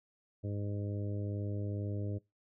harmonic tone, 102.2 Hz, G#2, 27 cents flat, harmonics 1 / 2 / 3 / 4 / 5 / 6, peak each -35 / -45 / -44 / -48 / -49 / -51 dBFS, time 0.43-2.19 s, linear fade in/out 20 ms, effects noise-tail reverb RT60 0.2 s tail -21 dB re dry

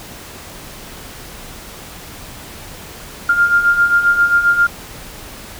sine beating tone pair, 1396.9 / 1404.4 Hz, F6 / F6, 0 / +9 cents, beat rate 7.5 Hz, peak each -17 / -11 dBFS, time 3.29-4.67 s, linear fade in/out 5 ms, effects pink hiss -34 dBFS RMS until 5.59 s

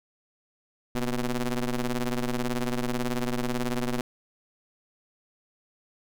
sawtooth ring-modulated tone, 125.1 Hz, B2, 23 cents sharp, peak -19 dBFS, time 0.95-4.01 s, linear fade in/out 2 ms, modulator 116 Hz, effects none

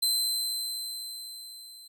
sawtooth tone with level ramp, 4078 Hz, C8, 45 cents flat, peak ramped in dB -20 to -44 dBFS, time 0.02-1.88 s, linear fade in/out 10 ms, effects none

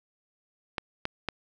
clicks, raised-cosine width 0.3 ms, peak -13 dBFS, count 3, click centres 0.782 / 1.054 / 1.287 s, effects none

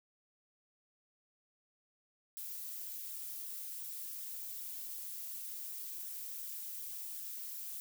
violet noise with flanger, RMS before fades -44 dBFS, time 2.37-7.8 s, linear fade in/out 0 ms, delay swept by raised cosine 0.54 to 6.24 ms, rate 2.7 Hz, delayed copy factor +0.55, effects none

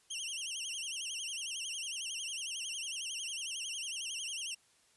20% pulse tone with vibrato, 2960 Hz, F#7, in tune, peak -32 dBFS, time 0.1-4.55 s, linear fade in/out 10 ms, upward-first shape sine, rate 11 Hz, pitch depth 170 cents each way, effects white hiss -68 dBFS RMS until 4.96 s + resampled to 24000 Hz

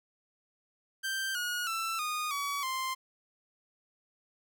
sawtooth tone with pitch steps, 1568 / 1446.2 / 1333.8 / 1230.2 / 1134.7 / 1046.5 Hz, G6 / F#6 / E6 / D#6 / C#6 / C6, 0 / -40 / +20 / -20 / +40 / 0 cents, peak -28 dBFS, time 1.03-2.95 s, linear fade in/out 20 ms, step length 320 ms, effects none

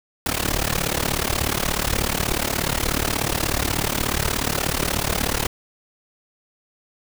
pink noise with amplitude modulation, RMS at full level -19 dBFS, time 0.26-5.47 s, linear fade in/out 2 ms, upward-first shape sine, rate 36.6 Hz, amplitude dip 90%, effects none

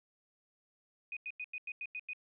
sine tone bursts, 2489 Hz, D#7, in tune, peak -38 dBFS, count 8, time 1.12-2.133 s, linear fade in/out 2 ms, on 47 ms, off 91 ms, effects none

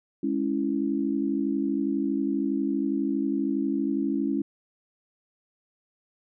sine chord, C# minor, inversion second, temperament equal, 207.7 / 277.2 / 329.6 Hz, G#3 / C#4 / E4, 0 / 0 / 0 cents, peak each -30 / -26 / -29 dBFS, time 0.23-4.42 s, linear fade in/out 5 ms, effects none

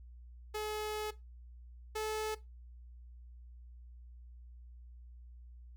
sawtooth tone pair in turn, 426.1 / 432.5 Hz, G#4 / A4, +44 / -30 cents, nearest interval unison, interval 26 cents, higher second, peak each -32 / -31 dBFS, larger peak second, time 0.54-1.11 / 1.95-2.35 s, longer first, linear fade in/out 10 ms, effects noise-tail reverb RT60 0.2 s tail -17 dB re dry + added 60 Hz sine -50 dBFS peak until 5.76 s

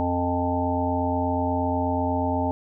harmonic tone, 88.3 Hz, F2, 20 cents sharp, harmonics 1 / 3 / 5 / 7 / 9 / 10, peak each -28 / -26 / -34 / -29 / -30 / -29 dBFS, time 0-2.51 s, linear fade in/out 0 ms, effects none

